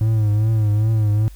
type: tone with vibrato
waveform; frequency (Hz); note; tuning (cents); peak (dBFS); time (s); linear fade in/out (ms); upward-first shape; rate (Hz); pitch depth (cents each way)
triangle; 107.7; A2; -37; -12; 0.01-1.28; 0; triangle; 2.5; 74
effects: added 50 Hz sine -36 dBFS peak until 1.35 s + white hiss -52 dBFS RMS until 1.35 s